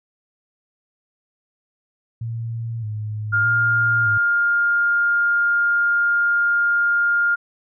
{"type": "tone with vibrato", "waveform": "sine", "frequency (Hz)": 110.8, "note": "A2", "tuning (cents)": 13, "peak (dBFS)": -24, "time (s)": [2.21, 4.18], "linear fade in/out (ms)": 5, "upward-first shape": "square", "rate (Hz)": 0.81, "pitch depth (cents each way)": 64}
{"type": "tone", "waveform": "sine", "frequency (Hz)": 1409, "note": "F6", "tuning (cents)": 15, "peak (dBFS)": -15, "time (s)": [3.32, 7.36], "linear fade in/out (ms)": 20}
{"effects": []}